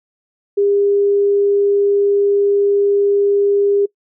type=tone; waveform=sine; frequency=403.2 Hz; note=G4; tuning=49 cents sharp; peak=-11 dBFS; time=0.57-3.86 s; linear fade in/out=10 ms; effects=noise-tail reverb RT60 0.1 s tail -22 dB re dry